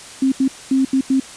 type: tone bursts at uneven times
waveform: sine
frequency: 265.9 Hz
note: C4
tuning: 28 cents sharp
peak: -12 dBFS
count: 5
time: 0.22-0.32 / 0.4-0.48 / 0.71-0.85 / 0.93-1.01 / 1.1-1.2 s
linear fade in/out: 5 ms
effects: white hiss -37 dBFS RMS until 1.36 s + resampled to 22050 Hz